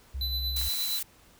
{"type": "tone", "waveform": "sine", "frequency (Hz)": 67, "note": "C2", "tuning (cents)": 42, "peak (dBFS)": -31, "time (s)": [0.14, 0.69], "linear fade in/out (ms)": 10}
{"type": "tone with tremolo", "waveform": "square", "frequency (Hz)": 4005, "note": "B7", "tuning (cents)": 23, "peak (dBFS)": -29, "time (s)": [0.21, 0.99], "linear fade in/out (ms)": 2, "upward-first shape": "sine", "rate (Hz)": 8.6, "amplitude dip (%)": 45}
{"type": "noise", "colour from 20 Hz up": "blue", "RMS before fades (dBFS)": -33, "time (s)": [0.56, 1.03], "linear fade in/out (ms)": 5}
{"type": "clicks", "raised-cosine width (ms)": 0.3, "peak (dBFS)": [-26, -32], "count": 2, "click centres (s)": [0.614, 0.736]}
{"effects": ["pink hiss -58 dBFS RMS until 1.39 s"]}